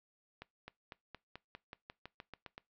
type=accelerating click train; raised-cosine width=0.3 ms; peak=-30 dBFS; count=13; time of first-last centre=0.42-2.579 s; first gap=260 ms; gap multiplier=0.93; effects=noise-tail reverb RT60 0.2 s tail -22 dB re dry + low-pass 5000 Hz 12 dB/octave